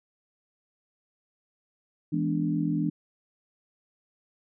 sine chord, E dominant seventh, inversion none, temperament equal, 164.81 / 207.7 / 246.9 / 293.7 Hz, E3 / G#3 / B3 / D4, 0 / 0 / 0 / 0 cents, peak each -28 / -33 / -33 / -28 dBFS, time 2.12-2.9 s, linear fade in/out 10 ms, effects none

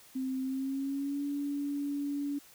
sine tone with pitch glide, 261.6 to 285.3 Hz, C4 to C#4, 0 to +50 cents, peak -31 dBFS, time 0.15-2.39 s, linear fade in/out 10 ms, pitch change +150 cents, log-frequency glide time 0.41-1.23 s, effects white hiss -57 dBFS RMS until 2.54 s

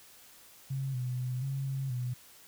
sine tone with pitch steps, 134.9 / 125.5 / 126.3 / 136 / 134.8 / 124.2 Hz, C#3 / B2 / B2 / C#3 / C#3 / B2, -47 / +28 / +39 / -33 / -48 / +10 cents, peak -31 dBFS, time 0.7-2.14 s, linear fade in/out 10 ms, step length 240 ms, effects white hiss -56 dBFS RMS until 2.47 s

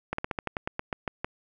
slowing click train, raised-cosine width 0.5 ms, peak -14 dBFS, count 12, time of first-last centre 0.13-1.245 s, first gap 54 ms, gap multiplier 1.12, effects none

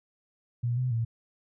sine tone with pitch steps, 119.9 / 126.8 / 114.9 Hz, A#2 / B2 / A#2, +49 / +46 / -25 cents, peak -25 dBFS, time 0.63-1.05 s, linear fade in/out 10 ms, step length 140 ms, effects none

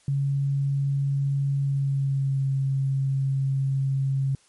sine tone with pitch glide, 139.1 to 135.69 Hz, C#3 to C#3, +6 to -37 cents, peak -21 dBFS, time 0.08-4.35 s, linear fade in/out 2 ms, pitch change -43 cents, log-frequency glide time 1.6-2.47 s, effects white hiss -60 dBFS RMS until 4.48 s + MP3 48 kbps

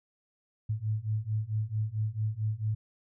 sine beating tone pair, 105.9 / 110.4 Hz, G#2 / A2, +34 / +6 cents, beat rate 4.5 Hz, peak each -32 / -31 dBFS, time 0.69-2.75 s, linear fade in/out 10 ms, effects none

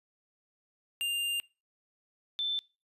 square / sine tone pair in turn, 2800 / 3537 Hz, F7 / A7, +4 / +8 cents, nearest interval major third, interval 404 cents, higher second, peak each -30 / -29 dBFS, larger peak second, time 1.01-1.4 / 2.39-2.59 s, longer first, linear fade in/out 0 ms, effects noise-tail reverb RT60 0.3 s tail -23 dB re dry + resampled to 32000 Hz

